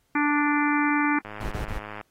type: harmonic tone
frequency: 293.7 Hz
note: D4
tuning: in tune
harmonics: 1 / 3 / 4 / 5 / 6 / 7 / 8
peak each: -23 / -28 / -29 / -30 / -31 / -31 / -32 dBFS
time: 0.15-1.19 s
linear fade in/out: 5 ms
type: click train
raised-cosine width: 0.5 ms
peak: -22 dBFS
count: 81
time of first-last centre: 1.25-2.012 s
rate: 105 Hz
type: noise bursts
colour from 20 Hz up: brown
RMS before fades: -30 dBFS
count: 3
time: 1.4-1.788 s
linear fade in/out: 10 ms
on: 110 ms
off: 29 ms
effects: pink hiss -69 dBFS RMS until 2.1 s + AAC 48 kbps